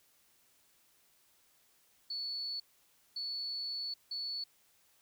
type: tone bursts at uneven times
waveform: sine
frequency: 4435 Hz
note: C#8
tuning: in tune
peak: -36 dBFS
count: 3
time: 2.1-2.6 / 3.16-3.94 / 4.11-4.44 s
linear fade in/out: 5 ms
effects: white hiss -69 dBFS RMS until 5.01 s